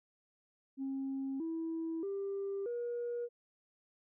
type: tone with pitch steps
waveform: sine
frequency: 270 / 326.7 / 395.3 / 478.3 Hz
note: C#4 / E4 / G4 / A#4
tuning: -45 / -15 / +15 / +44 cents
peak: -34 dBFS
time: 0.77-3.29 s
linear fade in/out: 50 ms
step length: 630 ms
effects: tanh soft clip ceiling -32 dBFS